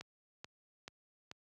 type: click train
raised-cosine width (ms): 0.2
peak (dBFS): -28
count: 4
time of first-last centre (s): 0.01-1.314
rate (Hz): 2.3
effects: high-pass 80 Hz 12 dB/octave